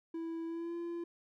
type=tone with pitch glide; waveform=triangle; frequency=329.6 to 341.4 Hz; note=E4 to F4; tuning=0 to -39 cents; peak=-35 dBFS; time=0.14-1.04 s; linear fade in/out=5 ms; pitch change=+61 cents; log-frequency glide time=0.46-0.75 s; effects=none